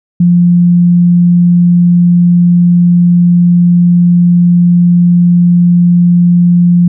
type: tone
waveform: sine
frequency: 174.8 Hz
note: F3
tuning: 2 cents sharp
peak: -3 dBFS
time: 0.2-6.88 s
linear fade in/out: 5 ms
effects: none